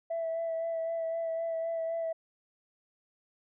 sine tone with vibrato, 659.3 Hz, E5, in tune, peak -29 dBFS, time 0.1-2.13 s, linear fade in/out 10 ms, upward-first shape sine, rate 3.9 Hz, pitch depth 19 cents each way, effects tanh soft clip ceiling -27 dBFS

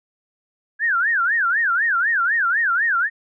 sine tone with vibrato, 1595 Hz, G6, 30 cents sharp, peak -16 dBFS, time 0.79-3.1 s, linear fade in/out 50 ms, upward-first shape sine, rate 4 Hz, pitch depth 280 cents each way, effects none

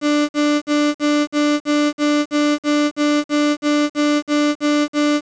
35% pulse tone bursts, 295.2 Hz, D4, 9 cents sharp, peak -12 dBFS, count 16, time 0.01-5.21 s, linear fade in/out 50 ms, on 280 ms, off 48 ms, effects resampled to 16000 Hz + 7-bit

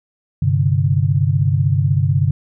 sine chord, G suspended fourth, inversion none, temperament equal, 98 / 130.81 / 146.83 Hz, G2 / C3 / D3, 0 / 0 / 0 cents, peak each -17 dBFS, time 0.42-2.31 s, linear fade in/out 5 ms, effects none

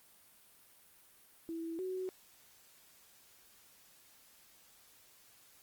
sine tone pair in turn, 329.6 / 372.4 Hz, E4 / F#4, 0 / +11 cents, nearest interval major second, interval 211 cents, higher second, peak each -38 / -36 dBFS, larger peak second, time 1.49-1.79 / 1.79-2.09 s, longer neither, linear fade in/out 0 ms, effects white hiss -63 dBFS RMS until 5.62 s + Opus 32 kbps

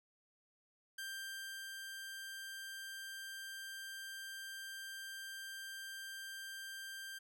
sawtooth tone with ADSR envelope, 1580 Hz, G6, 13 cents sharp, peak -39 dBFS, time 0.98-7.19 s, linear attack 6 ms, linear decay 710 ms, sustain -3 dB, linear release 13 ms, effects none

